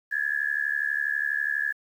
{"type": "tone with amplitude modulation", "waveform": "sine", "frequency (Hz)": 1700, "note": "G#6", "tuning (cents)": 40, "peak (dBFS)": -20, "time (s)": [0.11, 1.73], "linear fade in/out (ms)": 20, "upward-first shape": "sine", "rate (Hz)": 72.2, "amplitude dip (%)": 95, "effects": ["9-bit"]}